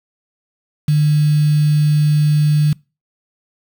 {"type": "tone with quantisation", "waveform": "sine", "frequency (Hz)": 150, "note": "D3", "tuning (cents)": 37, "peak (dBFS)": -10, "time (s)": [0.88, 2.73], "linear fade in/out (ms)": 5, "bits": 5, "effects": ["noise-tail reverb RT60 0.3 s tail -25 dB re dry"]}